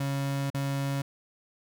35% pulse tone with dropouts, 138.59 Hz, C#3, in tune, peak -26 dBFS, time 0-1.02 s, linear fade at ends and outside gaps 5 ms, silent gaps 0.502-0.544 s, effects none

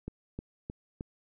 click train, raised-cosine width 3 ms, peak -24 dBFS, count 4, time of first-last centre 0.08-1.009 s, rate 3.23 Hz, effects none

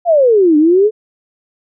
sine exponential two-way sweep, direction down then up, 720 to 293.7 to 444.5 Hz, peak -6 dBFS, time 0.05-0.91 s, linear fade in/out 50 ms, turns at 0.57 s, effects none

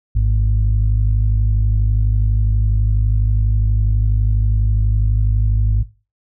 sine tone pair together, 52.64 / 104.8 Hz, G#1 / G#2, +24 / +16 cents, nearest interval octave, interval 1192 cents, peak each -12 / -16 dBFS, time 0.15-5.83 s, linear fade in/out 10 ms, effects noise-tail reverb RT60 0.3 s tail -18 dB re dry + tanh soft clip ceiling -7 dBFS

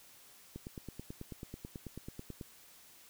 click train, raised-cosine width 3 ms, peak -30 dBFS, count 18, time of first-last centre 0.56-2.412 s, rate 9.18 Hz, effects white hiss -59 dBFS RMS until 3.09 s

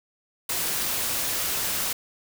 white noise, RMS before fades -27 dBFS, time 0.49-1.93 s, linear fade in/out 5 ms, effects none

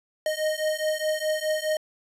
square beating tone pair, 617 / 621.8 Hz, D#5 / D#5, -15 / -1 cents, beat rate 4.8 Hz, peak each -28 / -28 dBFS, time 0.26-1.77 s, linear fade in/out 2 ms, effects resampled to 32000 Hz

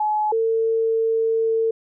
sine tone pair in turn, 850 / 450.3 Hz, G#5 / A4, +40 / +40 cents, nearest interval major seventh, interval 1100 cents, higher first, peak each -18 / -17 dBFS, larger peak second, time 0-0.32 / 0.32-1.71 s, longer second, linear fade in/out 5 ms, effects none

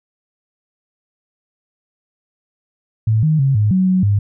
sine tone with pitch steps, 110 / 155.9 / 136.1 / 105.4 / 186.8 / 185.6 / 101.7 Hz, A2 / D#3 / C#3 / G#2 / F#3 / F#3 / G#2, 0 / +4 / -31 / +26 / +17 / +6 / -36 cents, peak -11 dBFS, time 3.07-4.19 s, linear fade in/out 5 ms, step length 160 ms, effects none

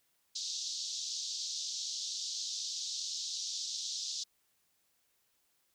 white band-pass noise, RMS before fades -39 dBFS, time 0.35-4.24 s, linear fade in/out 10 ms, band 3600 to 6500 Hz, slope 48 dB/octave, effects white hiss -75 dBFS RMS until 5.74 s

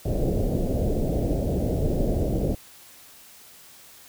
pink low-pass noise, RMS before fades -24 dBFS, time 0.05-2.55 s, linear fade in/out 5 ms, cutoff 650 Hz, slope 48 dB/octave, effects white hiss -49 dBFS RMS until 4.08 s

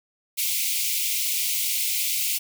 white high-pass noise, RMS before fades -25 dBFS, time 0.37-2.39 s, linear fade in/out 20 ms, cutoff 2100 Hz, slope 96 dB/octave, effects none

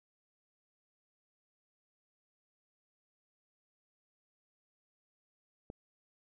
click, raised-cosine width 2 ms, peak -30 dBFS, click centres 5.701 s, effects none

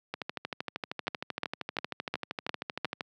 two click trains, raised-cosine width 0.3 ms, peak -17 / -13 dBFS, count 38 / 6, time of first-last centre 0.14-3.008 / 1.08-2.847 s, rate 12.9 / 2.83 Hz, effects high-pass 150 Hz 12 dB/octave

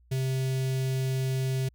square tone with notch filter, 131.6 Hz, C3, 10 cents sharp, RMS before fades -28 dBFS, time 0.11-1.69 s, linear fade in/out 10 ms, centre 1100 Hz, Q 0.63, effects added 60 Hz sine -57 dBFS peak until 1.74 s

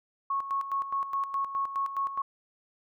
sine tone with tremolo, 1100 Hz, C#6, 14 cents flat, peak -26 dBFS, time 0.3-2.22 s, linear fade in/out 5 ms, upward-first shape square, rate 4.8 Hz, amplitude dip 65%, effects none

